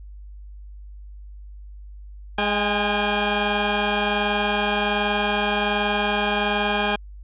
10% pulse tone pair together, 207.7 / 809.5 Hz, G#3 / G#5, 0 / -45 cents, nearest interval 2 octaves, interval 2355 cents, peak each -14 dBFS, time 2.38-6.96 s, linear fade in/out 5 ms, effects added 50 Hz sine -37 dBFS peak until 7.23 s + resampled to 8000 Hz

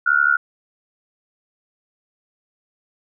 sine tone with amplitude modulation, 1436 Hz, F6, 48 cents sharp, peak -9 dBFS, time 0.06-0.37 s, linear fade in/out 10 ms, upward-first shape sine, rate 72.3 Hz, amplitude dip 100%, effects none

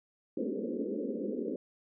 pink band-pass noise, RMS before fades -35 dBFS, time 0.37-1.56 s, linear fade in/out 5 ms, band 200 to 530 Hz, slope 96 dB/octave, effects none

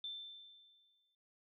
sine tone with exponential decay, 3549 Hz, A7, 14 cents sharp, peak -40 dBFS, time 0.04-1.15 s, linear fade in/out 2 ms, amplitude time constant 240 ms, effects none

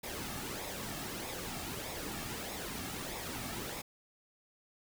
pink noise with flanger, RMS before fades -41 dBFS, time 0.03-3.82 s, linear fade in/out 10 ms, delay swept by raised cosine 0.66 to 2.06 ms, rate 1.6 Hz, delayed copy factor -0.55, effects none

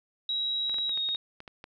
sine tone with pitch glide, 3855 to 3741 Hz, B7 to A#7, -43 to +5 cents, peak -27 dBFS, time 0.29-1.16 s, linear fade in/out 2 ms, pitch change -52 cents, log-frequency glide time 0.88-0.96 s
clicks, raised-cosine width 0.3 ms, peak -27 dBFS, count 10, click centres 0.696 / 0.743 / 0.785 / 0.894 / 0.975 / 1.089 / 1.148 / 1.404 / 1.478 / 1.641 s
effects none

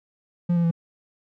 triangle tone with pitch steps, 174.1 / 170.71 / 167.39 Hz, F3 / F3 / E3, -5 / -39 / +27 cents, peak -16 dBFS, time 0.49-0.712 s, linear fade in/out 10 ms, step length 74 ms, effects none

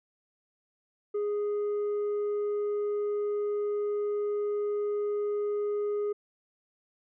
sine tone with tanh clipping, 413.8 Hz, G#4, 6 cents flat, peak -28 dBFS, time 1.14-6.13 s, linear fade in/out 10 ms, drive 3 dB, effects none

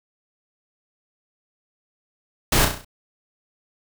pink noise with echo, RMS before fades -18 dBFS, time 2.52-2.65 s, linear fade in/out 5 ms, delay 33 ms, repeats 6, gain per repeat -5 dB, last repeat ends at 2.848 s, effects none

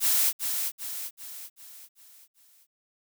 blue noise with echo, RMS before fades -23 dBFS, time 0-0.33 s, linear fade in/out 50 ms, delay 390 ms, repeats 6, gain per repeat -6 dB, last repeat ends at 2.67 s, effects none

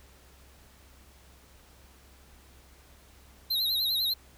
square tone with vibrato, 3951 Hz, B7, in tune, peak -26 dBFS, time 3.5-4.14 s, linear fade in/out 10 ms, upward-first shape sine, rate 10 Hz, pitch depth 96 cents each way, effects added 66 Hz sine -56 dBFS peak until 4.37 s + pink hiss -58 dBFS RMS until 4.37 s

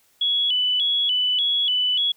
sine tone with vibrato, 3166 Hz, G7, 17 cents sharp, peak -18 dBFS, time 0.21-2.12 s, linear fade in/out 5 ms, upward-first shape square, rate 1.7 Hz, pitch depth 100 cents each way, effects white hiss -61 dBFS RMS until 2.16 s

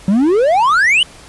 triangle exponential sweep, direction up, 182.9 to 3087 Hz, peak -7 dBFS, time 0.08-1.03 s, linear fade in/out 2 ms, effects pink hiss -39 dBFS RMS until 1.28 s + resampled to 24000 Hz

